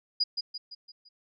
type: tone with echo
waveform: sine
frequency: 4900 Hz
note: D#8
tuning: 27 cents flat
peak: -22 dBFS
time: 0.2-0.24 s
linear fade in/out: 10 ms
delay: 170 ms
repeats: 5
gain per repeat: -6 dB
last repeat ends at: 1.09 s
effects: none